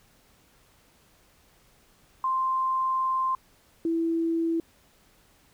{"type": "tone pair in turn", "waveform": "sine", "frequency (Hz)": [1046.5, 330.4], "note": ["C6", "E4"], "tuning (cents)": [0, 4], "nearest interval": "octave + minor sixth", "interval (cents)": 1996, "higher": "first", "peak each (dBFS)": -23, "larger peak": "neither", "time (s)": [[2.24, 3.35], [3.85, 4.6]], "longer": "first", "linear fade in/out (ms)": 2, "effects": ["pink hiss -61 dBFS RMS until 5.53 s"]}